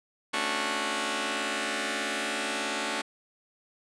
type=chord; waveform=5% pulse; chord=D major seventh; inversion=second; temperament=just; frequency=220.2 / 275.3 / 293.7 / 367.1 Hz; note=A3 / C#4 / D4 / F#4; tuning=+2 / -12 / 0 / -14 cents; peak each=-23 dBFS; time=0.33-3.02 s; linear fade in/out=10 ms; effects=resampled to 22050 Hz